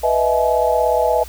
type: chord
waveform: sine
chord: E major seventh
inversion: second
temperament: equal with one note detuned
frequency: 493.9 / 622.3 / 659.3 / 851 Hz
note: B4 / D#5 / E5 / G#5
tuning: 0 / 0 / 0 / +42 cents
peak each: -19 dBFS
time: 0.03-1.24 s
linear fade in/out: 10 ms
effects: added 60 Hz sine -34 dBFS peak until 1.28 s + white hiss -40 dBFS RMS until 1.28 s